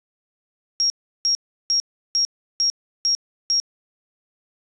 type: tone bursts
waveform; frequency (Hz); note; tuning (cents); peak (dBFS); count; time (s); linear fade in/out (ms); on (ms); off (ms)
sine; 5588; F8; 0; -16; 7; 0.8-3.6; 0; 100; 350
effects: resampled to 22050 Hz + 9-bit

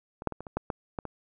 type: clicks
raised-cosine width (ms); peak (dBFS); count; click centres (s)
1; -25 / -11 / -23 / -25 / -27 / -14 / -16 / -18 / -22; 9; 0.221 / 0.273 / 0.323 / 0.406 / 0.468 / 0.57 / 0.702 / 0.988 / 1.053
effects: none

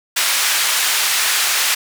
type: band-pass noise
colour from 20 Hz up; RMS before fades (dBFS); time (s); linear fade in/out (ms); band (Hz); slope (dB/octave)
pink; -17; 0.16-1.75; 10; 1600 to 15000; 12
effects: none

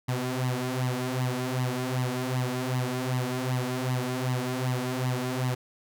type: tone with flanger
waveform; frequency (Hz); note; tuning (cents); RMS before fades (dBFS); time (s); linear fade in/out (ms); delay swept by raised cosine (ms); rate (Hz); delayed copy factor
sawtooth; 127; B2; +49; -29; 0.08-5.55; 10; 0.99 to 5.09; 2.6; +0.75
effects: none

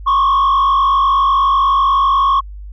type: tone with frequency modulation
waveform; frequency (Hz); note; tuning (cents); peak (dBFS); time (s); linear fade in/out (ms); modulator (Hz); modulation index
sine; 1100; C#6; -14; -7; 0.06-2.41; 20; 48.1; 0.91
effects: tanh soft clip ceiling -9 dBFS + added 50 Hz sine -28 dBFS peak until 2.72 s

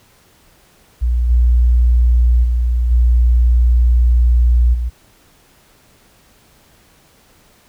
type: tone with level steps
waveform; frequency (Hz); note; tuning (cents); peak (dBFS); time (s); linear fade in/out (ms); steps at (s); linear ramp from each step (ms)
sine; 59.9; A#1; +48; -12 / -8 / -12 / -8 / -16; 1.01-4.9; 20; 1.29 / 2.43 / 2.9 / 4.73; 20
effects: pink hiss -51 dBFS RMS until 7.68 s

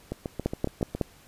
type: two click trains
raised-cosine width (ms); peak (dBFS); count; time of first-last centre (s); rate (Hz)
2; -17 / -11; 7 / 4; 0.12-0.95 / 0.46-1.012; 7.23 / 5.43
effects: pink hiss -55 dBFS RMS until 1.27 s + resampled to 32000 Hz

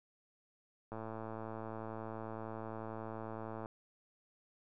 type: click train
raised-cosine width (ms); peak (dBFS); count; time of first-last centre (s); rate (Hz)
1; -30; 305; 0.92-3.659; 111
effects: none

